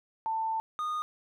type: tone pair in turn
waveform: sine / triangle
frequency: 890 / 1229.9 Hz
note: A5 / D#6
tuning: +20 / -20 cents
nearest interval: tritone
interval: 560 cents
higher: second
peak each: -28 dBFS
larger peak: neither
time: 0.26-0.6 / 0.79-1.02 s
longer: first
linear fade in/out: 0 ms
effects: none